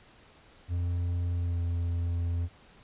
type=tone with pitch glide; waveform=triangle; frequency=87.31 to 85.76 Hz; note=F2 to F2; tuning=0 to -31 cents; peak=-25 dBFS; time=0.68-2.49 s; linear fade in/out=50 ms; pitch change=-31 cents; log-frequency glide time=1.31-1.61 s; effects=pink hiss -57 dBFS RMS until 2.83 s + resampled to 8000 Hz